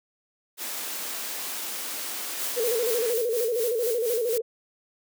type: high-pass noise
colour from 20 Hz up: white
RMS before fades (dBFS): -33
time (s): 0.57-3.15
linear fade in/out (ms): 50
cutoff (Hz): 220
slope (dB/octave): 48
type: noise with tremolo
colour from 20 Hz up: blue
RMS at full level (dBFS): -31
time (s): 2.39-4.38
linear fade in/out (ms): 5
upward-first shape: sine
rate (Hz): 4.2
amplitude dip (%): 75
type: tone with vibrato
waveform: sine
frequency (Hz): 466.2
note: A#4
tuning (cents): 0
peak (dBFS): -23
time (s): 2.56-4.42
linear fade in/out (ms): 20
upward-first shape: square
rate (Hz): 13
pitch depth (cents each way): 84
effects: none